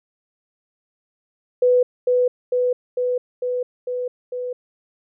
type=tone with echo; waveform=sine; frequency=496.6 Hz; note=B4; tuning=9 cents sharp; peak=-12 dBFS; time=1.62-1.83 s; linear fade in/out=5 ms; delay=450 ms; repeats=6; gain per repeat=-2 dB; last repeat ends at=4.53 s; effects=none